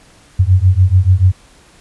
sine beating tone pair, 89.5 / 96.4 Hz, F2 / G2, +43 / -28 cents, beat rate 6.9 Hz, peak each -10 dBFS, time 0.39-1.32 s, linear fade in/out 10 ms, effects pink hiss -46 dBFS RMS until 1.8 s + resampled to 24000 Hz

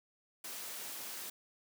white high-pass noise, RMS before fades -44 dBFS, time 0.44-1.3 s, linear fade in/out 5 ms, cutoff 220 Hz, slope 12 dB/octave, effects none

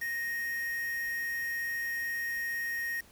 triangle tone with quantisation, 1864.7 Hz, A#6, in tune, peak -30 dBFS, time 0.01-3.01 s, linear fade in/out 10 ms, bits 7, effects pink hiss -58 dBFS RMS until 3.11 s

